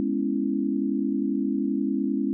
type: chord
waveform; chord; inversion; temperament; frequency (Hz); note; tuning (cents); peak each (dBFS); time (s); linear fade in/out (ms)
sine; C# minor seventh; second; equal; 207.7 / 246.9 / 277.2 / 329.6; G#3 / B3 / C#4 / E4; 0 / 0 / 0 / 0; -28 / -30 / -26 / -30; 0-2.33; 0
effects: none